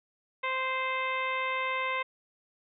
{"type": "harmonic tone", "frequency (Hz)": 521, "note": "C5", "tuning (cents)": -7, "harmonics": [1, 2, 3, 4, 5, 6, 7], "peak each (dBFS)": [-37, -32, -41, -33, -38, -46, -46], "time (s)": [0.43, 2.03], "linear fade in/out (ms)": 10, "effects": []}